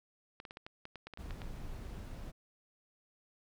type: clicks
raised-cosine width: 0.3 ms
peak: -30 dBFS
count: 12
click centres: 0.401 / 0.452 / 0.509 / 0.571 / 0.665 / 0.854 / 0.957 / 1.07 / 1.137 / 1.174 / 1.308 / 1.418 s
type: noise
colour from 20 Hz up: brown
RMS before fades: -44 dBFS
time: 1.18-2.32 s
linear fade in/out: 20 ms
effects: none